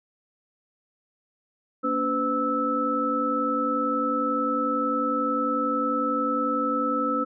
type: tone cluster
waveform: sine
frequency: 233.6 / 284.7 / 508 / 1310 Hz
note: A#3 / C#4 / B4 / E6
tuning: +4 / +46 / +49 / -11 cents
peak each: -32 / -28 / -29 / -25 dBFS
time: 1.83-7.25 s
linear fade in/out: 20 ms
effects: none